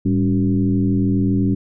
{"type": "tone with frequency modulation", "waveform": "sine", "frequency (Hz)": 196, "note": "G3", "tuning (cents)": 0, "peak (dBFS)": -14, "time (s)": [0.05, 1.55], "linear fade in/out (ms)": 10, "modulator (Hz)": 87.6, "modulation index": 1.3, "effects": []}